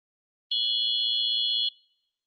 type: tone cluster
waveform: sine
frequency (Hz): 2960 / 3298 / 3414 / 4204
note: F#7 / G#7 / G#7 / C8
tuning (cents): 0 / -13 / +47 / +7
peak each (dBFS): -31 / -27 / -30 / -30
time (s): 0.51-1.69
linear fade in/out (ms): 5
effects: noise-tail reverb RT60 0.8 s tail -26 dB re dry + Opus 24 kbps